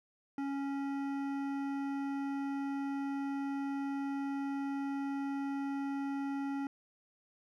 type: tone with hard clipping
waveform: sine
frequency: 277.2 Hz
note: C#4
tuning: in tune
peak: -36 dBFS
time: 0.38-6.67 s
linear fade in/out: 2 ms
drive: 13 dB
effects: none